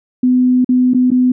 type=tone with dropouts; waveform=sine; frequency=251.8 Hz; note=B3; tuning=34 cents sharp; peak=-8 dBFS; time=0.23-1.32 s; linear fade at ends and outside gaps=5 ms; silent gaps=0.646-0.69 / 0.936-0.945 / 1.105-1.115 s; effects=none